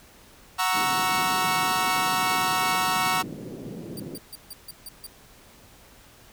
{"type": "chord", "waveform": "sawtooth", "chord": "F# dominant seventh", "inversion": "none", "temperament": "equal", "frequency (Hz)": [740, 932.3, 1108.7, 1318.5], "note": ["F#5", "A#5", "C#6", "E6"], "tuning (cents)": [0, 0, 0, 0], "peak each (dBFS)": -24, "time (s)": [0.58, 3.23], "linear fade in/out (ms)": 20}
{"type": "band-pass noise", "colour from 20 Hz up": "pink", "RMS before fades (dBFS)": -37, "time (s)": [0.72, 4.2], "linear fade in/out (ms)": 50, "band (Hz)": [140, 450], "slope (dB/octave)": 24}
{"type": "tone bursts", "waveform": "5% pulse", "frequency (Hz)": 4699, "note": "D8", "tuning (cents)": 0, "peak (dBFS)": -29, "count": 7, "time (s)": [3.97, 5.066], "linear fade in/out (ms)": 2, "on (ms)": 28, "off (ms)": 150}
{"effects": ["pink hiss -52 dBFS RMS until 6.32 s"]}